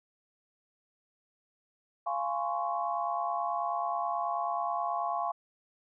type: chord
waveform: sine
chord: Db major seventh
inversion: first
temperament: just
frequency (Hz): 693 / 831.5 / 1039.4 / 1108.7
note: F5 / Ab5 / C6 / Db6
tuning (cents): -14 / +2 / -12 / 0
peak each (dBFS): -33 / -35 / -37 / -35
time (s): 2.06-5.32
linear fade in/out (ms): 10
effects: none